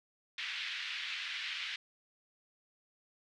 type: band-pass noise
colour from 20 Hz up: pink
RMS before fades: -40 dBFS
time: 0.38-1.76 s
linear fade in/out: 2 ms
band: 1900 to 3800 Hz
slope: 24 dB/octave
effects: none